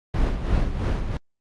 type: noise with tremolo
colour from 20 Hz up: brown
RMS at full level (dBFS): -20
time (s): 0.14-1.17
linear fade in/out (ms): 2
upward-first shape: sine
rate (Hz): 3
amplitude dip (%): 60
effects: low-pass 5000 Hz 12 dB/octave + Opus 32 kbps